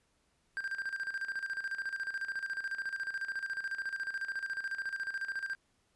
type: tone with tremolo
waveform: triangle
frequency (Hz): 1584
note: G6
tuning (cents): +18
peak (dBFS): -31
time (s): 0.57-5.55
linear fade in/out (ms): 0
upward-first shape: square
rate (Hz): 14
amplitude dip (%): 70
effects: pink hiss -74 dBFS RMS until 5.95 s + resampled to 24000 Hz